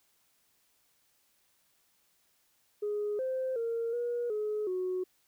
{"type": "tone with pitch steps", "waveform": "sine", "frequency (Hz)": [416.1, 520, 461.7, 479.3, 424, 368.1], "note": ["G#4", "C5", "A#4", "A#4", "G#4", "F#4"], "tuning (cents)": [3, -11, -17, 48, 36, -9], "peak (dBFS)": -29, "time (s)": [2.82, 5.04], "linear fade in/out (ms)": 10, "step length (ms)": 370, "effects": ["tanh soft clip ceiling -26 dBFS", "white hiss -71 dBFS RMS until 5.27 s"]}